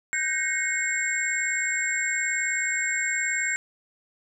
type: tone cluster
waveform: sine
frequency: 1531 / 1590 / 1880 / 2178 / 7430 Hz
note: G6 / G6 / A#6 / C#7 / A#8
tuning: -41 / +24 / +14 / -31 / -7 cents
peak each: -33 / -33 / -31 / -27 / -30 dBFS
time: 0.13-3.56 s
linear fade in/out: 0 ms
effects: none